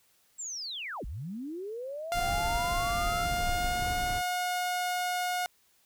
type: linear two-way sweep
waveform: sine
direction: down then up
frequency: 7670 to 38.89 to 1359 Hz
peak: -35 dBFS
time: 0.38-3.26 s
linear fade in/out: 20 ms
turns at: 1.05 s
type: tone with pitch glide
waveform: sawtooth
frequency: 698.5 to 720.6 Hz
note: F5 to F#5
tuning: 0 to -46 cents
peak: -25 dBFS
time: 2.12-5.46 s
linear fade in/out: 0 ms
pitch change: +54 cents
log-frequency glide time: 3.14-3.9 s
type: noise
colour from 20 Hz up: brown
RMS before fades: -35 dBFS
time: 2.13-4.22 s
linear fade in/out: 50 ms
effects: white hiss -67 dBFS RMS until 5.85 s